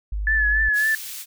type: tone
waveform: sine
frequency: 51 Hz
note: G#1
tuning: 31 cents flat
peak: -23 dBFS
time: 0.12-0.69 s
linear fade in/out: 5 ms
type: tone with vibrato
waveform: sine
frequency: 1725 Hz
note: A6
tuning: 35 cents flat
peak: -17 dBFS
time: 0.27-0.95 s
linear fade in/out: 2 ms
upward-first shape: triangle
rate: 3.6 Hz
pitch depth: 49 cents each way
type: high-pass noise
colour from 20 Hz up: white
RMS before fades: -34 dBFS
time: 0.73-1.26 s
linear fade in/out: 50 ms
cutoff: 2300 Hz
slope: 12 dB/octave
effects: none